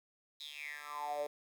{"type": "tone with high-pass filter sweep", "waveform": "10% pulse", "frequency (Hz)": 147.3, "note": "D3", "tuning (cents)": 6, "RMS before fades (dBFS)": -42, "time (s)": [0.4, 1.27], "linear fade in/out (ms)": 5, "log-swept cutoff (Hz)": [4000, 500], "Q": 8.6, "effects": ["11-bit"]}